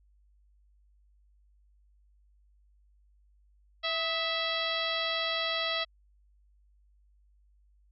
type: harmonic tone with a mistuned harmonic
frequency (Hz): 659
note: E5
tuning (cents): -1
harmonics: 1 / 2 / 3 / 4 / 5 / 6 / 7 / 8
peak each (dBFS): -36 / -37 / -36 / -39 / -34 / -36 / -41 / -46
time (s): 3.83-5.85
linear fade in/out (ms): 20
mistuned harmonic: 2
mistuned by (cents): -55
effects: added 50 Hz sine -61 dBFS peak until 7.91 s